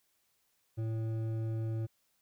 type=tone with hard clipping; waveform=sine; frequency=111.8 Hz; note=A2; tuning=28 cents sharp; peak=-34 dBFS; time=0.77-1.87 s; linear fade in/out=20 ms; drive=9 dB; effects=white hiss -75 dBFS RMS until 2.21 s